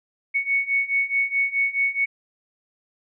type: beating tone pair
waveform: sine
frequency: 2217 / 2221.7 Hz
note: C#7 / C#7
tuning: 0 / +3 cents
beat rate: 4.7 Hz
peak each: -24 / -22 dBFS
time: 0.34-2.06 s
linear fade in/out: 20 ms
effects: none